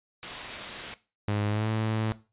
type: noise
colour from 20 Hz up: white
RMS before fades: -35 dBFS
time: 0.23-0.94 s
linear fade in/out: 0 ms
type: tone with pitch glide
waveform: sawtooth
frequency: 103.83 to 110 Hz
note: G#2 to A2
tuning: 0 to 0 cents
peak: -22 dBFS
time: 1.28-2.12 s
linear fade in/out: 0 ms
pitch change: +100 cents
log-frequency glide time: 1.48-1.68 s
effects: noise-tail reverb RT60 0.3 s tail -17 dB re dry + resampled to 8000 Hz